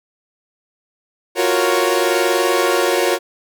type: chord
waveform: sawtooth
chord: Gb major seventh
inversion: third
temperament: equal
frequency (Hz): 349.2 / 370 / 466.2 / 554.4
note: F4 / Gb4 / Bb4 / Db5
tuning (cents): 0 / 0 / 0 / 0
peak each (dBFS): -16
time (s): 1.35-3.19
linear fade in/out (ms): 50
effects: none